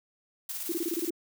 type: noise with tremolo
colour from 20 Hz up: blue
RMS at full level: -35 dBFS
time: 0.49-1.1 s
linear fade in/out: 5 ms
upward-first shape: square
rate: 18 Hz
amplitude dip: 35%
type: tone bursts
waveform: sine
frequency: 338 Hz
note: E4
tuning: 43 cents sharp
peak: -27 dBFS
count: 8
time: 0.69-1.107 s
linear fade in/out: 5 ms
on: 32 ms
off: 23 ms
effects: none